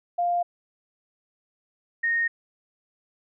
sine tone pair in turn, 700 / 1852.7 Hz, F5 / A#6, +4 / -11 cents, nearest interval octave + perfect fourth, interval 1685 cents, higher second, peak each -21 dBFS, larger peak neither, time 0.18-0.43 / 2.03-2.28 s, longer neither, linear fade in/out 10 ms, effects none

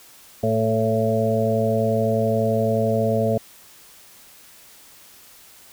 harmonic tone with a mistuned harmonic, 111.5 Hz, A2, 23 cents sharp, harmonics 1 / 2 / 4 / 5 / 6, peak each -24 / -24 / -24 / -24 / -24 dBFS, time 0.43-3.38 s, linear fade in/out 5 ms, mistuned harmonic 4, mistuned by -20 cents, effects white hiss -48 dBFS RMS until 5.72 s

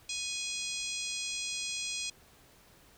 harmonic tone, 830.6 Hz, G#5, in tune, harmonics 3 / 4 / 5 / 6 / 7 / 8 / 9 / 10, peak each -40 / -41 / -42 / -43 / -43 / -44 / -45 / -45 dBFS, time 0.09-2.1 s, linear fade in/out 5 ms, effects pink hiss -60 dBFS RMS until 2.97 s

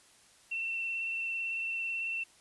sine tone with vibrato, 2697 Hz, E7, 39 cents sharp, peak -32 dBFS, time 0.51-2.24 s, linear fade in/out 10 ms, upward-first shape sine, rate 18 Hz, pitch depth 18 cents each way, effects white hiss -61 dBFS RMS until 2.4 s + resampled to 24000 Hz

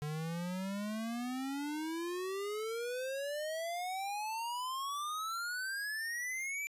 square exponential sweep, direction up, 147.7 to 2349 Hz, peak -37 dBFS, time 0.02-6.67 s, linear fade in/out 0 ms, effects resampled to 32000 Hz

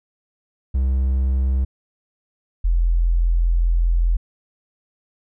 triangle / sine tone pair in turn, 65.41 / 42.5 Hz, C2 / F1, 0 / -46 cents, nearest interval perfect fifth, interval 746 cents, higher first, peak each -14 dBFS, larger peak neither, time 0.74-1.65 / 2.64-4.17 s, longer second, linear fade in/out 10 ms, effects none

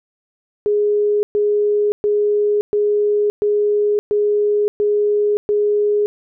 sine tone bursts, 415.3 Hz, G#4, in tune, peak -13 dBFS, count 8, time 0.66-6.06 s, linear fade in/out 0 ms, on 570 ms, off 120 ms, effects none

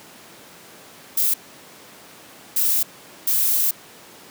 violet noise bursts at uneven times, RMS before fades -19 dBFS, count 3, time 1.17-1.34 / 2.56-2.83 / 3.27-3.71 s, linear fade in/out 5 ms, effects pink hiss -44 dBFS RMS until 4.3 s + high-pass 200 Hz 12 dB/octave

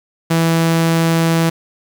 sawtooth tone, 164.81 Hz, E3, in tune, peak -8 dBFS, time 0.3-1.5 s, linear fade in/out 10 ms, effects 7-bit

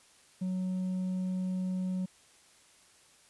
triangle tone with hard clipping, 185 Hz, F#3, in tune, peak -29 dBFS, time 0.41-2.06 s, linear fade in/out 10 ms, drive 1 dB, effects white hiss -61 dBFS RMS until 3.29 s + resampled to 24000 Hz

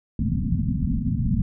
white low-pass noise, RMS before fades -23 dBFS, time 0.19-1.42 s, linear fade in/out 2 ms, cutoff 250 Hz, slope 96 dB/octave, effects none

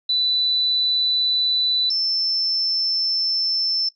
sine tone pair in turn, 3982 / 5312 Hz, B7 / E8, +14 / +12 cents, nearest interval perfect fourth, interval 498 cents, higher second, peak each -18 dBFS, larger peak neither, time 0.09-1.9 / 1.9-3.89 s, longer second, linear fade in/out 5 ms, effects noise-tail reverb RT60 0.1 s tail -18 dB re dry

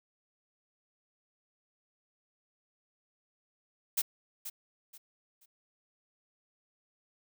blue noise with echo, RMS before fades -29 dBFS, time 3.97-4.02 s, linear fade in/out 10 ms, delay 480 ms, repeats 3, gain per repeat -11 dB, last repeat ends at 5.46 s, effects none

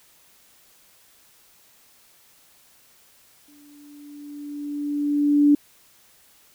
sine tone with exponential growth, 290.9 Hz, D4, 16 cents flat, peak -11 dBFS, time 3.48-5.55 s, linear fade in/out 5 ms, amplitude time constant 450 ms, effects white hiss -56 dBFS RMS until 6.54 s

